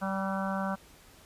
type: harmonic tone with a mistuned harmonic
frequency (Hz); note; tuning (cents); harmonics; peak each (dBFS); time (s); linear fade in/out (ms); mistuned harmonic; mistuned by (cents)
193.5; G3; -22; 1 / 3 / 4 / 5 / 6 / 7 / 8; -32 / -37 / -38 / -39 / -40 / -40 / -41; 0.01-0.76; 20; 8; -33
effects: pink hiss -56 dBFS RMS until 1.25 s + resampled to 32000 Hz